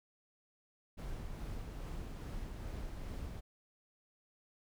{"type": "noise with tremolo", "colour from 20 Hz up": "brown", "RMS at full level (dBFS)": -42, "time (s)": [0.97, 3.41], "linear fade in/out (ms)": 20, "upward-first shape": "sine", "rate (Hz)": 2.4, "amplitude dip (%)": 25, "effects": []}